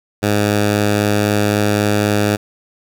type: tone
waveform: 10% pulse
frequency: 103.83 Hz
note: G#2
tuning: in tune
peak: -5 dBFS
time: 0.22-2.37 s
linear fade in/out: 20 ms
effects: none